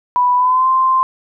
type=tone with pitch glide; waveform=sine; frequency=987.8 to 1044.1 Hz; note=B5 to C6; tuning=0 to -4 cents; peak=-10 dBFS; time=0.16-1.03 s; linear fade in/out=0 ms; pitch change=+96 cents; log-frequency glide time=0.36-0.68 s; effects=none